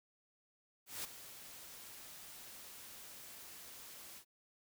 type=noise with ADSR envelope; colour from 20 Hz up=white; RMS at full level=-41 dBFS; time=0.86-4.25 s; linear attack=180 ms; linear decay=15 ms; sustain=-12 dB; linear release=79 ms; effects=none